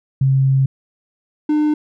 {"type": "tone pair in turn", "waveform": ["sine", "triangle"], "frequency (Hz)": [134.4, 301.7], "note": ["C3", "D4"], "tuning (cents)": [47, 47], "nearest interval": "octave + major second", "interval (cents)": 1400, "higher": "second", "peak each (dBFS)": -11, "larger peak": "neither", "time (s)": [[0.21, 0.66], [1.49, 1.74]], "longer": "first", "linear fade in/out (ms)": 5, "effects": []}